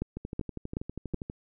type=two click trains; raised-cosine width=3 ms; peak=-17 / -23 dBFS; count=4 / 15; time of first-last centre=0.02-1.144 / 0.17-1.299 s; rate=2.67 / 12.4 Hz; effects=none